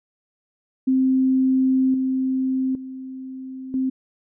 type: tone with level steps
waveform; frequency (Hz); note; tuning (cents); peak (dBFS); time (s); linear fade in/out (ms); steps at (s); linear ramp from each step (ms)
sine; 261.6; C4; 0; -15 / -19 / -31 / -19; 0.87-3.9; 10; 1.94 / 2.75 / 3.74; 2
effects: none